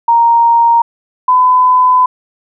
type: tone pair in turn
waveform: sine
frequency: 932.3 / 1007.6 Hz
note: A#5 / B5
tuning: 0 / +34 cents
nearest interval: minor second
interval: 134 cents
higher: second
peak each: -5 dBFS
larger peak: neither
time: 0.08-0.82 / 1.28-2.06 s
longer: second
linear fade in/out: 5 ms
effects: none